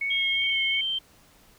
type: tone with vibrato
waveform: sine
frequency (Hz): 2201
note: C#7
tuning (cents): -13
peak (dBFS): -25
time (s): 0.01-0.81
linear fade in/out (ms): 5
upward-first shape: sine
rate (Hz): 2.8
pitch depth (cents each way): 19
type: tone with pitch glide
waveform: sine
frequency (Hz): 3239 to 3130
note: G#7 to G7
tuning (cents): -44 to -3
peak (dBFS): -25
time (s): 0.1-0.99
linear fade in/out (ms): 10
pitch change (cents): -59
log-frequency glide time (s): 0.21-0.56
effects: pink hiss -57 dBFS RMS until 1.58 s